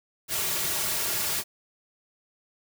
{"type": "noise with comb filter", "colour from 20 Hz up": "white", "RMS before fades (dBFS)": -28, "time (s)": [0.28, 1.44], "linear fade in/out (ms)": 50, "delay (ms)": 3.9, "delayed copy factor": -0.7, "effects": []}